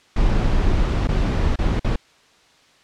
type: noise with dropouts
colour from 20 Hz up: brown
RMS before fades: -18 dBFS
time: 0.16-1.96 s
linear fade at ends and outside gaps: 5 ms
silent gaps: 1.074-1.087 / 1.559-1.587 / 1.796-1.844 s
effects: white hiss -54 dBFS RMS until 2.83 s + low-pass 5000 Hz 12 dB/octave